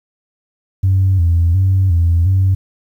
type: tone with vibrato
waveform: sine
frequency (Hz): 89.8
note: F2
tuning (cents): +49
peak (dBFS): -8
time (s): 0.83-2.55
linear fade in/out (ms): 10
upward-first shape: square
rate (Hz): 1.4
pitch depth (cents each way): 100
effects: tanh soft clip ceiling -6 dBFS + 8-bit

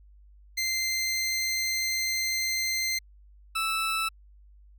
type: tone pair in turn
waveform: 20% pulse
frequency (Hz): 2082 / 1315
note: C7 / E6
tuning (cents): -9 / -5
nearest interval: minor sixth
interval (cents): 796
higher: first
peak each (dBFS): -21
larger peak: neither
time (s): 0.57-2.99 / 3.55-4.09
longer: first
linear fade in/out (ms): 10
effects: added 50 Hz sine -51 dBFS peak until 4.78 s

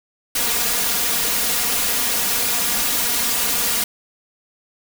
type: noise with comb filter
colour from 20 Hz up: white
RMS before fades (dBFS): -20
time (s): 0.35-3.84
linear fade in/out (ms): 5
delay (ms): 4.2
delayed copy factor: +0.9
effects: none

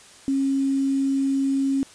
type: tone with quantisation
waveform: sine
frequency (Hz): 272.2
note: C#4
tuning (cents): -31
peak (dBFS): -19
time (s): 0.28-1.83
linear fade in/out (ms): 0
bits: 7
effects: white hiss -48 dBFS RMS until 1.94 s + resampled to 22050 Hz

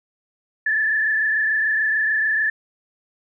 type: tone with frequency modulation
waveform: sine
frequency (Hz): 1745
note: A6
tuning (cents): -15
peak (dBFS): -17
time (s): 0.66-2.5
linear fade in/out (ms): 5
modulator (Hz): 26.8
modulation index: 1.8
effects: none

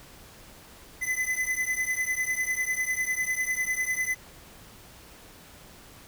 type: beating tone pair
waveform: square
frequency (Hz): 2013 / 2023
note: B6 / B6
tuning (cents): +33 / +41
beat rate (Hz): 10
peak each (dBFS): -30 / -30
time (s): 1.01-4.15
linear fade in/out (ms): 20
effects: pink hiss -50 dBFS RMS until 6.07 s

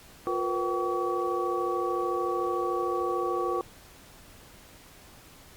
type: tone cluster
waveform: sine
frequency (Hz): 355.7 / 466.3 / 499.8 / 766 / 1135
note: F4 / A#4 / B4 / G5 / C#6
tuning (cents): +32 / +1 / +21 / -40 / +41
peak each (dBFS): -30 / -34 / -35 / -35 / -31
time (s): 0.27-3.61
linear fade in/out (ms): 0
effects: pink hiss -52 dBFS RMS until 5.56 s + Opus 48 kbps

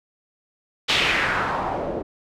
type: noise with low-pass filter sweep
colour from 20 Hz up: white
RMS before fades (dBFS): -23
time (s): 0.88-2.03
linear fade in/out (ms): 20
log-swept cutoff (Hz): 3600 to 440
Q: 2.2
effects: none

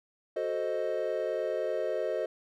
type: chord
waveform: triangle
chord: F# diminished seventh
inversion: none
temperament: equal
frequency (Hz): 370 / 440 / 523.3 / 622.3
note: F#4 / A4 / C5 / Eb5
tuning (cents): 0 / 0 / 0 / 0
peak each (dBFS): -35 / -33 / -32 / -31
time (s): 0.36-2.26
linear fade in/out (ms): 5
effects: none

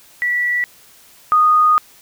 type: tone pair in turn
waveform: sine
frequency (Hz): 1951 / 1236.2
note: B6 / D#6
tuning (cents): -22 / -12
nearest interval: minor sixth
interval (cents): 790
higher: first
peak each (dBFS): -15 / -9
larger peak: second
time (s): 0.22-0.64 / 1.32-1.78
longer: second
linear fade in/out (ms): 0
effects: white hiss -47 dBFS RMS until 2.01 s

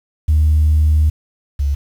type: tone pair in turn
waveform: sine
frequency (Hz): 76.7 / 70.44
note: D#2 / C#2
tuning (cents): -24 / +28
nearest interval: minor second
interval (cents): 148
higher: first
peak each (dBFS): -8 / -13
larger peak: first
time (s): 0.28-1.1 / 1.59-1.75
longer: first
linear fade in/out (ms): 10
effects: tanh soft clip ceiling -6 dBFS + 7-bit

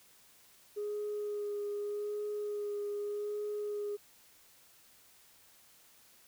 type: tone with vibrato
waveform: sine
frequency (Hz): 414.2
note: G#4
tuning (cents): -5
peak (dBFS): -33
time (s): 0.76-3.97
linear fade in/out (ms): 20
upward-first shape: sine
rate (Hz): 0.83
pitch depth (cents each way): 15
effects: tanh soft clip ceiling -31 dBFS + white hiss -62 dBFS RMS until 6.27 s

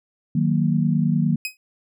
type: chord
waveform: sine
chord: D# minor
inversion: none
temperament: equal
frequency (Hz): 155.56 / 185 / 233.1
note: D#3 / F#3 / A#3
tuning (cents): 0 / 0 / 0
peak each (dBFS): -20 / -22 / -22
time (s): 0.35-1.36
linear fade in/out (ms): 5
type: tone with exponential decay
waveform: sawtooth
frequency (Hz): 2523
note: D#7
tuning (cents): +23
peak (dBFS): -18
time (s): 1.45-1.57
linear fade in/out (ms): 1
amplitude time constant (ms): 24
effects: none

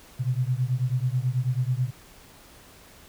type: beating tone pair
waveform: sine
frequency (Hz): 122.7 / 131.9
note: B2 / C3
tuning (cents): -11 / +14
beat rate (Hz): 9.2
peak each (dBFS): -25 / -26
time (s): 0.19-1.91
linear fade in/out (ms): 20
effects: pink hiss -51 dBFS RMS until 3.08 s

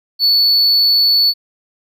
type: tone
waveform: triangle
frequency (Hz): 4446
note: C#8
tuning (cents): +4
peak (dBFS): -8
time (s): 0.19-1.34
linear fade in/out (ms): 50
effects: none

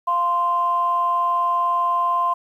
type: tone pair together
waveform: sine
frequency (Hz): 695.5 / 1042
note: F5 / C6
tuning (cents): -7 / -7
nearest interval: perfect fifth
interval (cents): 700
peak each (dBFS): -25 / -17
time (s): 0.07-2.34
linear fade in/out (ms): 10
effects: tanh soft clip ceiling -10 dBFS + 9-bit

